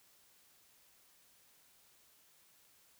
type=silence; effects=white hiss -67 dBFS RMS until 2.99 s